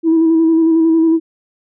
sine tone with vibrato, 325.6 Hz, E4, 21 cents flat, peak -7 dBFS, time 0.03-1.2 s, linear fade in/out 50 ms, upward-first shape square, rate 11 Hz, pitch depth 21 cents each way, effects tanh soft clip ceiling -5 dBFS

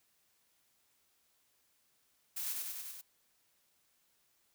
blue noise with echo, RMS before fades -39 dBFS, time 2.36-2.53 s, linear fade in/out 10 ms, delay 97 ms, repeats 5, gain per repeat -2 dB, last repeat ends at 3.015 s, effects white hiss -74 dBFS RMS until 4.54 s

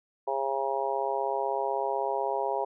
harmonic tone, 136 Hz, C#3, 33 cents flat, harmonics 3 / 4 / 5 / 6 / 7, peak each -33 / -33 / -33 / -33 / -33 dBFS, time 0.27-2.65 s, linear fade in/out 10 ms, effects none

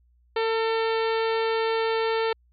harmonic tone with a mistuned harmonic, 449.5 Hz, A4, 37 cents sharp, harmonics 1 / 2 / 3 / 4 / 5 / 6 / 7 / 8 / 9 / 10, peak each -23 / -29 / -33 / -35 / -37 / -39 / -40 / -41 / -42 / -43 dBFS, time 0.36-2.33 s, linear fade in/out 5 ms, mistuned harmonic 7, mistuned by -15 cents, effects added 60 Hz sine -58 dBFS peak until 2.52 s + MP3 96 kbps

